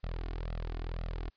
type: tone with flanger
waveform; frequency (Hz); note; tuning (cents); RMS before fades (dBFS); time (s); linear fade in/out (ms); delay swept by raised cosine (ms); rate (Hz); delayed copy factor
sawtooth; 41.2; E1; 0; -37; 0.03-1.3; 10; 1.5 to 2.8; 2; +0.65
effects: white hiss -75 dBFS RMS until 1.36 s + resampled to 11025 Hz